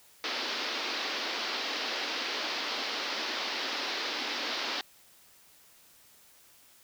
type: band-pass noise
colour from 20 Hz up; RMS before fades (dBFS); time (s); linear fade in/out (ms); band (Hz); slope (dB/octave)
white; -34; 0.24-4.81; 0; 240 to 5100; 48
effects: white hiss -59 dBFS RMS until 6.83 s